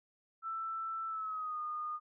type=tone with pitch glide; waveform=sine; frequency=1328 to 1224.8 Hz; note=E6 to D#6; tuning=+12 to -28 cents; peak=-36 dBFS; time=0.42-2 s; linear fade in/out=50 ms; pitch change=-140 cents; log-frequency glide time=1.07-1.6 s; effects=none